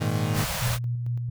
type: chord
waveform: 35% pulse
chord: Ab suspended second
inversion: none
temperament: equal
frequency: 103.83 / 116.54 / 155.56 Hz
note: Ab2 / Bb2 / Eb3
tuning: 0 / 0 / 0 cents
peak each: -26 dBFS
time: 0-0.45 s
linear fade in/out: 20 ms
type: band-stop noise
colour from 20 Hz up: pink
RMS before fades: -29 dBFS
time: 0.33-0.79 s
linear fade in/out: 50 ms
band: 190 to 500 Hz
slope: 48 dB/octave
type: tone with tremolo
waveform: sine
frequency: 120 Hz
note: B2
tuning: 49 cents flat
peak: -24 dBFS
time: 0.62-1.3 s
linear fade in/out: 10 ms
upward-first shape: square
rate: 4.5 Hz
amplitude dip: 30%
effects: none

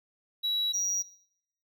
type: tone pair in turn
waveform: triangle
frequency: 3900 / 5754 Hz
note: B7 / F#8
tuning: -23 / -49 cents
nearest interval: perfect fifth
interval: 674 cents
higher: second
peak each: -24 dBFS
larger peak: neither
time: 0.43-0.73 / 0.73-1.03 s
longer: neither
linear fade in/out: 20 ms
effects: noise-tail reverb RT60 0.8 s tail -24 dB re dry + tanh soft clip ceiling -21 dBFS

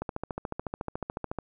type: click train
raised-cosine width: 1 ms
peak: -18 dBFS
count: 20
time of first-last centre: 0.02-1.387 s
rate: 13.9 Hz
effects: none

